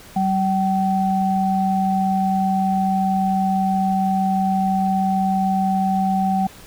sine tone pair together, 191.25 / 765 Hz, G3 / G5, -42 / -42 cents, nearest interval 2 octaves, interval 2400 cents, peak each -19 dBFS, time 0.16-6.47 s, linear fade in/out 5 ms, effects pink hiss -43 dBFS RMS until 6.66 s

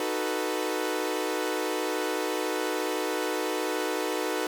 sawtooth chord, B dominant seventh, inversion first, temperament equal, 311.1 / 370 / 440 / 493.9 Hz, D#4 / F#4 / A4 / B4, 0 / 0 / 0 / 0 cents, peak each -29 dBFS, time 0-4.47 s, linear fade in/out 2 ms, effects none

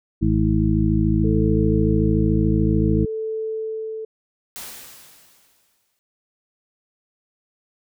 harmonic tone, 53.6 Hz, A1, 45 cents flat, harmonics 1 / 2 / 3 / 4 / 6, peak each -22 / -22 / -22 / -22 / -22 dBFS, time 0.21-3.06 s, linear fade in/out 20 ms
sine tone with tremolo, 440 Hz, A4, in tune, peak -23 dBFS, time 1.24-4.05 s, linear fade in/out 5 ms, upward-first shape sine, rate 0.59 Hz, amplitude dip 45%
white noise with exponential decay, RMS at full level -33 dBFS, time 4.56-5.99 s, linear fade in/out 0 ms, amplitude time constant 310 ms
effects none

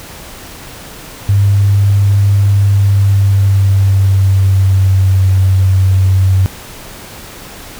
sine tone with pitch glide, 100 to 94.77 Hz, G2 to F#2, +35 to +42 cents, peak -6 dBFS, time 1.29-6.46 s, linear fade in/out 0 ms, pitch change -93 cents, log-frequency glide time 2.63-5.27 s, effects pink hiss -31 dBFS RMS until 7.79 s

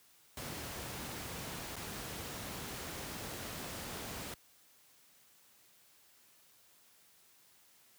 pink noise with dropouts, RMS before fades -43 dBFS, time 0.37-4.34 s, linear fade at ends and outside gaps 2 ms, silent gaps 1.758-1.764 s, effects white hiss -65 dBFS RMS until 7.98 s + high-pass 60 Hz 12 dB/octave

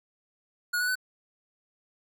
square tone with pitch steps, 1448 / 1475.9 / 1504.3 Hz, F#6 / F#6 / F#6, -38 / -5 / +28 cents, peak -26 dBFS, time 0.73-0.955 s, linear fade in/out 10 ms, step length 75 ms, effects none

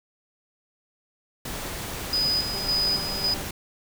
pink noise, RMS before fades -33 dBFS, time 1.45-3.51 s, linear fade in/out 5 ms
sine tone with tremolo, 4978 Hz, D#8, in tune, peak -21 dBFS, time 2.13-3.34 s, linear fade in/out 2 ms, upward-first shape square, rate 1.8 Hz, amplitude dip 60%
click train, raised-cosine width 1 ms, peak -28 dBFS, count 175, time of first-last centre 2.53-3.418 s, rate 196 Hz
effects none

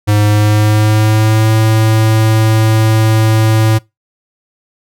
square tone with pitch glide, 104.6 to 110.18 Hz, G#2 to A2, +13 to +3 cents, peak -8 dBFS, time 0.07-3.79 s, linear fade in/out 20 ms, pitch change +90 cents, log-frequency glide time 0.26-1.52 s, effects noise-tail reverb RT60 0.2 s tail -23 dB re dry

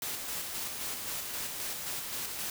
white noise with tremolo, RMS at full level -36 dBFS, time 0.02-2.5 s, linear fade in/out 2 ms, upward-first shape square, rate 3.8 Hz, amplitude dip 30%, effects none

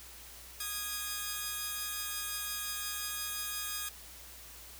5% pulse tone pair together, 1236 / 1649.9 Hz, D#6 / G#6, -12 / -12 cents, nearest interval perfect fourth, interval 500 cents, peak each -27 dBFS, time 0.6-3.89 s, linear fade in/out 5 ms, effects added 60 Hz sine -56 dBFS peak until 4.79 s + white hiss -51 dBFS RMS until 4.79 s

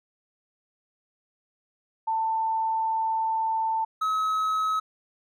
sine / triangle tone pair in turn, 891 / 1281.7 Hz, A5 / E6, +22 / -49 cents, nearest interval tritone, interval 629 cents, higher second, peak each -23 / -21 dBFS, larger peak second, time 2.07-3.85 / 4.01-4.8 s, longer first, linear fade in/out 10 ms, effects none

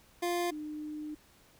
25% pulse / sine tone pair in turn, 349.2 / 303 Hz, F4 / D#4, 0 / -46 cents, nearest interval major second, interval 246 cents, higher first, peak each -26 / -37 dBFS, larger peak first, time 0.22-0.51 / 0.51-1.15 s, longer second, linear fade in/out 10 ms, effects pink hiss -62 dBFS RMS until 1.59 s

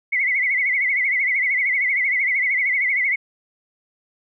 sine tone with vibrato, 2100 Hz, C7, 6 cents sharp, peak -17 dBFS, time 0.12-3.16 s, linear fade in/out 10 ms, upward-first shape sine, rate 13 Hz, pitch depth 110 cents each way, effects none

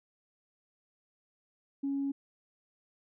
sine tone, 277.2 Hz, C#4, in tune, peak -29 dBFS, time 1.83-2.12 s, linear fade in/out 10 ms, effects tanh soft clip ceiling -25 dBFS

